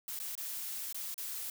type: noise with dropouts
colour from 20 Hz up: blue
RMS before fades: -40 dBFS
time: 0.08-1.5 s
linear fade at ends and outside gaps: 2 ms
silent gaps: 0.191-0.199 / 0.353-0.377 / 0.927-0.945 / 1.143-1.179 s
effects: none